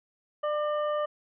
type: harmonic tone with a mistuned harmonic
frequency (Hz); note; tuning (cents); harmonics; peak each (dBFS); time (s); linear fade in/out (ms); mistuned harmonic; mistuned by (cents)
597; D5; +28; 1 / 2 / 3 / 5; -27 / -32 / -44 / -47; 0.43-1.06; 10; 3; +29
effects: none